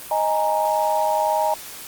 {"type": "chord", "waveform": "sine", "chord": "D# suspended fourth", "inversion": "none", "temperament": "equal", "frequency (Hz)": [622.3, 830.6, 932.3], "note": ["D#5", "G#5", "A#5"], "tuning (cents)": [0, 0, 0], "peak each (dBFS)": -22, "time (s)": [0.11, 1.54], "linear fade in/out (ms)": 2, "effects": ["white hiss -37 dBFS RMS until 1.87 s", "Opus 32 kbps"]}